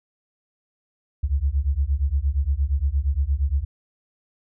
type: beating tone pair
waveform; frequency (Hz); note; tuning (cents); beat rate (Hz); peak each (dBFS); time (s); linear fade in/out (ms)
sine; 65.7 / 74.3; C2 / D2; +8 / +21; 8.6; -22; 1.23-3.65; 10
effects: none